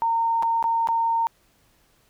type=tone with dropouts; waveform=sine; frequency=917 Hz; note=A#5; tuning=29 cents flat; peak=-19 dBFS; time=0.02-1.27 s; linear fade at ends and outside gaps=0 ms; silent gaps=0.425-0.431 / 0.627-0.641 / 0.873-0.887 s; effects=pink hiss -62 dBFS RMS until 2.09 s